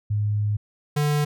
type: tone pair in turn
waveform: sine / square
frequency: 104.5 / 147.79 Hz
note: G#2 / D3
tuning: +11 / +11 cents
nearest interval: tritone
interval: 600 cents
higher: second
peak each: -20 dBFS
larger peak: neither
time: 0.1-0.57 / 0.96-1.25 s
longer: first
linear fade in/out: 10 ms
effects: none